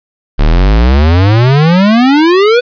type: exponential sweep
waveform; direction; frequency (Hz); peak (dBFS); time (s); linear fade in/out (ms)
square; up; 34.83 to 502; -5; 0.38-2.61; 20
effects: resampled to 11025 Hz + 7-bit